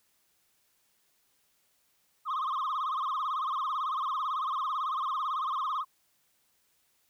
sine tone with vibrato, 1149 Hz, D6, 38 cents flat, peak -26 dBFS, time 2.25-5.85 s, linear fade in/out 50 ms, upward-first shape sine, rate 18 Hz, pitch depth 180 cents each way, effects tanh soft clip ceiling -28 dBFS + white hiss -71 dBFS RMS until 7.09 s

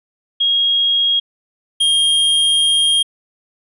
sine / square tone pair in turn, 3275 / 3228 Hz, G#7 / G#7, -25 / -50 cents, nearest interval unison, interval 25 cents, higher first, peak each -12 dBFS, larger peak neither, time 0.4-1.2 / 1.8-3.03 s, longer second, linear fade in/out 10 ms, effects resampled to 24000 Hz

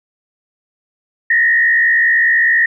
sine tone with frequency modulation, 1864.7 Hz, A#6, in tune, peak -9 dBFS, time 1.3-2.66 s, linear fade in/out 5 ms, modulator 64.8 Hz, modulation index 1.1, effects none

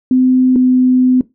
sine tone pair in turn, 256.1 / 254.2 Hz, C4 / C4, -37 / -50 cents, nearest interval unison, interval 13 cents, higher first, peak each -7 dBFS, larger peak neither, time 0.11-0.56 / 0.56-1.21 s, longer second, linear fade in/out 2 ms, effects noise-tail reverb RT60 0.2 s tail -18 dB re dry

